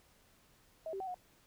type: tone with pitch steps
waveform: sine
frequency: 641 / 388.3 / 761 / 726 Hz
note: E5 / G4 / F#5 / F#5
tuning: -49 / -16 / +48 / -33 cents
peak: -38 dBFS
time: 0.86-1.144 s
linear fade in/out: 2 ms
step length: 71 ms
effects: pink hiss -67 dBFS RMS until 1.46 s